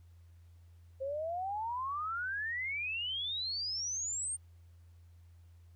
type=exponential sweep; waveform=sine; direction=up; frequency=523.3 to 8870 Hz; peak=-34 dBFS; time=1-4.37 s; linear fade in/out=20 ms; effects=added 85 Hz sine -55 dBFS peak until 5.75 s + pink hiss -75 dBFS RMS until 5.75 s